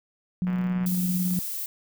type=tone with tremolo; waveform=sine; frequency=181.4 Hz; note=F#3; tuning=34 cents flat; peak=-22 dBFS; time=0.42-1.39 s; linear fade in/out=0 ms; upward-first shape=square; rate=18 Hz; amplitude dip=25%
type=click train; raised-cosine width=0.5 ms; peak=-25 dBFS; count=48; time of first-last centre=0.47-0.852 s; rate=123 Hz
type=noise; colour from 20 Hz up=violet; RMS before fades=-32 dBFS; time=0.86-1.66 s; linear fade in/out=2 ms
effects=none